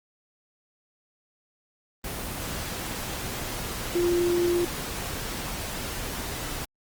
sine tone in noise, 349.2 Hz, F4, in tune, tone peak -21 dBFS, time 3.95-4.65 s, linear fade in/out 5 ms, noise pink, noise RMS -33 dBFS, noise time 2.04-6.65 s, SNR +9 dB, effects Opus 24 kbps

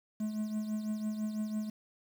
triangle tone with tremolo, 214.4 Hz, A3, 45 cents flat, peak -28 dBFS, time 0.2-1.7 s, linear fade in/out 5 ms, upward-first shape triangle, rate 6 Hz, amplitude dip 60%, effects 9-bit

